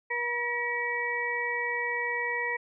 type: harmonic tone with a mistuned harmonic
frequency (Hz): 480.4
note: B4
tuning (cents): -48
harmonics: 1 / 2 / 4 / 5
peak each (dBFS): -36 / -35 / -30 / -35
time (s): 0.1-2.57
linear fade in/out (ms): 10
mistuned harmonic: 5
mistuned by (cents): -86
effects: none